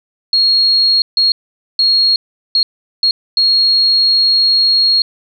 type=tone bursts at uneven times; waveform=sine; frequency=4288 Hz; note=C8; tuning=42 cents sharp; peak=-8 dBFS; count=6; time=0.33-1.02 / 1.17-1.32 / 1.79-2.16 / 2.55-2.63 / 3.03-3.11 / 3.37-5.02 s; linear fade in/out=2 ms; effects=none